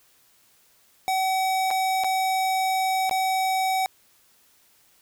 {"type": "tone with dropouts", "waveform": "square", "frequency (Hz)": 758, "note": "F#5", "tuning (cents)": 42, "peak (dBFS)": -22, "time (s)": [1.08, 3.86], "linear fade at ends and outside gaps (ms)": 0, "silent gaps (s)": [[1.705, 1.711], [2.037, 2.044], [3.095, 3.111]], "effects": ["white hiss -60 dBFS RMS until 5.01 s"]}